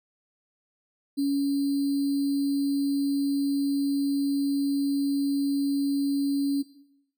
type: tone with sample-and-hold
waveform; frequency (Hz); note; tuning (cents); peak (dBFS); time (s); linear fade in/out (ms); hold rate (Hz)
sine; 280; C#4; +18; -22; 1.17-6.63; 20; 4410
effects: noise-tail reverb RT60 0.8 s tail -17 dB re dry